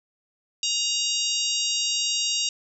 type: harmonic tone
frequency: 941 Hz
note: A#5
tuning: 16 cents sharp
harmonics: 3 / 4 / 5 / 6 / 7 / 8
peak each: -28 / -29 / -30 / -31 / -31 / -32 dBFS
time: 0.63-2.49 s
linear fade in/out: 2 ms
effects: none

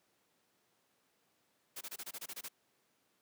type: noise bursts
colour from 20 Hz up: white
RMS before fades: -44 dBFS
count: 10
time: 1.76-2.486 s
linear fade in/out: 10 ms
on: 51 ms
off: 24 ms
effects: pink hiss -75 dBFS RMS until 3.21 s + high-pass 200 Hz 12 dB/octave

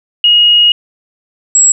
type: tone pair in turn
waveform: sine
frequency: 2880 / 7689 Hz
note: F#7 / B8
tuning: -47 / -47 cents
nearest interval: octave + perfect fourth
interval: 1700 cents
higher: second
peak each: -4 dBFS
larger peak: neither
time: 0.24-0.72 / 1.55-1.72 s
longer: first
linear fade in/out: 2 ms
effects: none

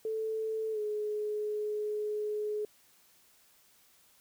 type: tone with pitch glide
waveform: sine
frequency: 440 to 422.1 Hz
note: A4 to G#4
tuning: 0 to +28 cents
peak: -31 dBFS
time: 0.05-2.65 s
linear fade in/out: 2 ms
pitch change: -72 cents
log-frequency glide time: 0.72-0.79 s
effects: white hiss -64 dBFS RMS until 4.2 s

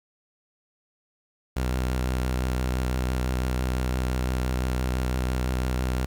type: tone with vibrato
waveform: sawtooth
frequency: 63.2 Hz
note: B1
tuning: 41 cents sharp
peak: -20 dBFS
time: 1.56-6.06 s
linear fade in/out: 10 ms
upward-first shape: sine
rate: 5.9 Hz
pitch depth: 22 cents each way
effects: 8-bit

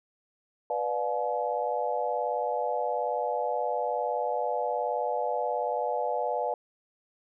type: chord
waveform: sine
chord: B diminished seventh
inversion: none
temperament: just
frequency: 493.9 / 592.7 / 711.2 / 853.4 Hz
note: B4 / D5 / F5 / Ab5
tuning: 0 / +16 / +31 / +47 cents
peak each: -32 dBFS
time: 0.7-6.54 s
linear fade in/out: 2 ms
effects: none

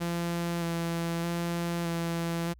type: tone with vibrato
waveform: sawtooth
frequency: 169.6 Hz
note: E3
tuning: 50 cents sharp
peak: -25 dBFS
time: 0-2.54 s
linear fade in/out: 20 ms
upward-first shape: square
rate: 0.81 Hz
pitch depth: 14 cents each way
effects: added 60 Hz sine -51 dBFS peak until 2.59 s

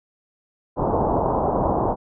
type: low-pass noise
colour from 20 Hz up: white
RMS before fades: -21 dBFS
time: 0.76-1.96 s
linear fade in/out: 50 ms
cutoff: 990 Hz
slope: 48 dB/octave
effects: none

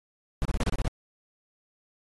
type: noise bursts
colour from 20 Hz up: brown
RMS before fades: -25 dBFS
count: 8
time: 0.42-0.878 s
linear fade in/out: 0 ms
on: 31 ms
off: 30 ms
effects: AAC 32 kbps

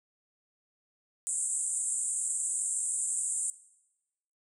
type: band-pass noise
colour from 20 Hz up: pink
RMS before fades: -32 dBFS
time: 1.27-3.5 s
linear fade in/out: 0 ms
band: 7400 to 9400 Hz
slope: 96 dB/octave
effects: noise-tail reverb RT60 0.9 s tail -18 dB re dry

